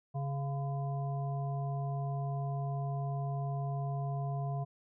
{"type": "harmonic tone with a mistuned harmonic", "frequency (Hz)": 138.59, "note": "C#3", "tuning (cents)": 0, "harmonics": [1, 3, 5, 7], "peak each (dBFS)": [-33, -48, -41, -49], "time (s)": [0.14, 4.65], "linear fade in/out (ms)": 20, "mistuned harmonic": 7, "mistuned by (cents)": 73, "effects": []}